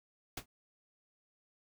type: noise with exponential decay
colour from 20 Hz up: pink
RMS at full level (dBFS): -34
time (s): 0.37-0.46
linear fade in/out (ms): 5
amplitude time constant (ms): 18
effects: none